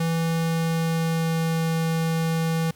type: tone with pitch glide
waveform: square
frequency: 164.81 to 163.29 Hz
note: E3 to E3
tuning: 0 to -16 cents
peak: -22 dBFS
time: 0-2.71 s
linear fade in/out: 5 ms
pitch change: -16 cents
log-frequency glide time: 0.1-1.67 s
effects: pink hiss -54 dBFS RMS until 2.75 s